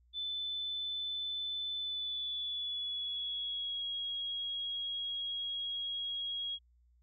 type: tone with pitch glide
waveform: sine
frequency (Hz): 3513 to 3297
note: A7 to G#7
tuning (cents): -3 to -13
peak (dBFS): -35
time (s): 0.13-6.59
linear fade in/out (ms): 50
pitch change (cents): -110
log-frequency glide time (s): 1.78-3.9
effects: added 60 Hz sine -64 dBFS peak until 7.02 s